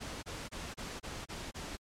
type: noise bursts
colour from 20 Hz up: pink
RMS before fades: -42 dBFS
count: 7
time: 0-1.772 s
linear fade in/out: 20 ms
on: 230 ms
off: 27 ms
effects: low-pass 8000 Hz 12 dB/octave + MP3 96 kbps